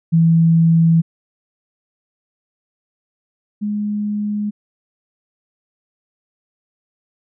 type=tone pair in turn; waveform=sine; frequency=164.81 / 208.2 Hz; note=E3 / G#3; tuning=0 / +5 cents; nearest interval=major third; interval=405 cents; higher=second; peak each=-9 / -18 dBFS; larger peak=first; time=0.12-1.02 / 3.61-4.51 s; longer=neither; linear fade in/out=20 ms; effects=none